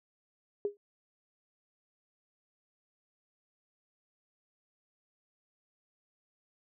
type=tone with exponential decay; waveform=sine; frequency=408.5 Hz; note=G#4; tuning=29 cents flat; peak=-25 dBFS; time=0.65-0.77 s; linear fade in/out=1 ms; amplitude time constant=24 ms; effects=none